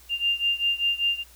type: beating tone pair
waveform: sine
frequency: 2794 / 2799.1 Hz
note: F7 / F7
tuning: 0 / +3 cents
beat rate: 5.1 Hz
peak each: -24 / -26 dBFS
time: 0.09-1.24 s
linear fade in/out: 50 ms
effects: added 60 Hz sine -53 dBFS peak until 1.35 s + white hiss -53 dBFS RMS until 1.35 s